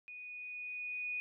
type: tone with level ramp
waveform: sine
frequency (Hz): 2474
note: D#7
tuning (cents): -10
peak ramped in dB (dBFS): -46 to -35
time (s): 0.08-1.2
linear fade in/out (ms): 0
effects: none